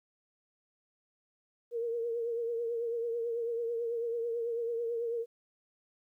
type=tone with vibrato; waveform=sine; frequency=466.2 Hz; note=A#4; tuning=in tune; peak=-31 dBFS; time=1.71-5.26 s; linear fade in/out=50 ms; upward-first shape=triangle; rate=9.1 Hz; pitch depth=54 cents each way; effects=12-bit